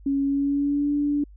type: tone with pitch glide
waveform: sine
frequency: 277.2 to 290.1 Hz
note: C#4 to D4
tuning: 0 to -21 cents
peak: -20 dBFS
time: 0.06-1.24 s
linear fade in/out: 5 ms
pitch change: +79 cents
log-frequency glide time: 0.24-0.92 s
effects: added 50 Hz sine -44 dBFS peak until 1.36 s